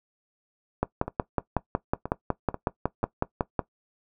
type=two click trains; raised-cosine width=1 ms; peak=-17 / -9 dBFS; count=5 / 16; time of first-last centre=1.08-3.031 / 0.83-3.592 s; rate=2.05 / 5.43 Hz; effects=noise-tail reverb RT60 0.1 s tail -18 dB re dry